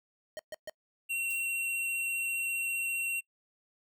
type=tone bursts; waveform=square; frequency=622.3 Hz; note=D#5; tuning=in tune; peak=-38 dBFS; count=3; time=0.37-0.696 s; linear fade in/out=0 ms; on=22 ms; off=130 ms
type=tone with vibrato; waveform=square; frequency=2733 Hz; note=F7; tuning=38 cents flat; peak=-31 dBFS; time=1.09-3.21 s; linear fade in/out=20 ms; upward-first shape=square; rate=15 Hz; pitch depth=8 cents each way
type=noise with exponential decay; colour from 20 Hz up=violet; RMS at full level=-42 dBFS; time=1.3-1.59 s; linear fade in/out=5 ms; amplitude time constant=62 ms
effects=noise-tail reverb RT60 0.1 s tail -25 dB re dry